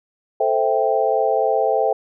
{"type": "chord", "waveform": "sine", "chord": "A minor seventh", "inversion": "none", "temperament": "equal", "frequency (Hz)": [440, 523.3, 659.3, 784], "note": ["A4", "C5", "E5", "G5"], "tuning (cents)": [0, 0, 0, 0], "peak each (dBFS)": -21, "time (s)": [0.4, 1.93], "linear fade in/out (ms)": 5, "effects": []}